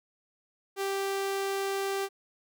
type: tone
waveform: sawtooth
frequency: 392 Hz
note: G4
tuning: in tune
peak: -25 dBFS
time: 0.76-2.09 s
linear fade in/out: 50 ms
effects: none